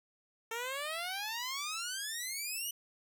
10% pulse exponential sweep, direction up, 446.6 to 2982 Hz, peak -28 dBFS, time 0.51-2.71 s, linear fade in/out 5 ms, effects none

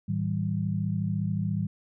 sine tone cluster, 108 / 159 / 193.1 Hz, A2 / D#3 / G3, -32 / +38 / -26 cents, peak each -30 dBFS, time 0.08-1.67 s, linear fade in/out 10 ms, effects none

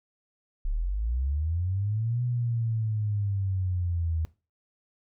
sine linear two-way sweep, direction up then down, 32.7 to 123.47 to 79.3 Hz, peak -25 dBFS, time 0.65-4.25 s, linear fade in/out 0 ms, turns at 2.23 s, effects noise-tail reverb RT60 0.3 s tail -20 dB re dry

